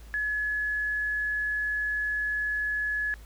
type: tone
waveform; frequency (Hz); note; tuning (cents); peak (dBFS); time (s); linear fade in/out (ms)
sine; 1700; G#6; +40; -26; 0.14-3.14; 0
effects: added 54 Hz sine -44 dBFS peak until 3.25 s + pink hiss -56 dBFS RMS until 3.25 s